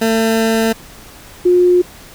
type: tone pair in turn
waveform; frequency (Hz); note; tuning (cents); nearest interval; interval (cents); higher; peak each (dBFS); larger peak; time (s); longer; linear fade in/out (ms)
20% pulse / sine; 224.2 / 357.6; A3 / F4; +33 / +41; minor sixth; 808; second; -7; neither; 0.01-0.73 / 1.45-1.82; first; 10
effects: pink hiss -38 dBFS RMS until 2.14 s